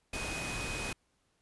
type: tone in noise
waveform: sine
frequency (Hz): 2505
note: D#7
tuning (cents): +11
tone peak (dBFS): -40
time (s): 0.13-0.93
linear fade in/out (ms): 5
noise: pink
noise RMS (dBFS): -38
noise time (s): 0.13-0.93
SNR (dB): -5
effects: pink hiss -75 dBFS RMS until 1.41 s + resampled to 24000 Hz